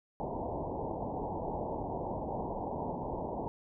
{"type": "low-pass noise", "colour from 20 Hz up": "white", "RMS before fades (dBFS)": -37, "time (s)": [0.2, 3.48], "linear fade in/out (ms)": 0, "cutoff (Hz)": 950, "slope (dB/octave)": 96, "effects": []}